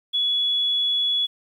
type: tone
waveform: sine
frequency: 3390 Hz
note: G#7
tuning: 35 cents sharp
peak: -19 dBFS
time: 0.13-1.27 s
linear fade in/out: 20 ms
effects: 9-bit